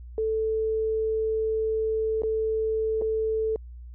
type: tone with dropouts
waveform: sine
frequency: 440 Hz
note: A4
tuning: in tune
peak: -23 dBFS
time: 0.18-3.56 s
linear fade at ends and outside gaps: 1 ms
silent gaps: 2.22-2.234 / 3.014-3.02 s
effects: added 60 Hz sine -39 dBFS peak until 3.94 s